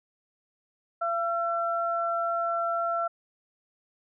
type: tone pair together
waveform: sine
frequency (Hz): 680 / 1349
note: F5 / E6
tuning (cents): -46 / +40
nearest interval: octave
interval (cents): 1186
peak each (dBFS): -28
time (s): 1.01-3.08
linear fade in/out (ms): 10
effects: none